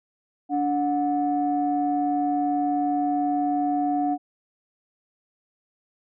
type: tone pair together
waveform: sine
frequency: 290 / 728.6 Hz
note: D4 / F#5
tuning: -22 / -27 cents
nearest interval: octave + major third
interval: 1595 cents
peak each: -23 dBFS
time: 0.49-4.18 s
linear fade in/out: 50 ms
effects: tanh soft clip ceiling -13 dBFS